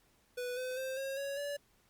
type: tone with pitch steps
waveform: square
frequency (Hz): 493.9 / 509 / 524.5 / 540.5 / 557 / 573.9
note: B4 / C5 / C5 / C#5 / C#5 / D5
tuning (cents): 0 / -48 / +4 / -44 / +8 / -40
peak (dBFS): -37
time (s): 0.37-1.57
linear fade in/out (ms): 10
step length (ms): 200
effects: pink hiss -70 dBFS RMS until 1.89 s + Opus 48 kbps